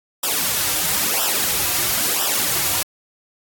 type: noise with flanger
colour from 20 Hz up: white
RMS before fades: -20 dBFS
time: 0.23-2.83 s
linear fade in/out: 5 ms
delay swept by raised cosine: 0.45 to 4.75 ms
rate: 1 Hz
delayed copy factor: -0.85
effects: AAC 64 kbps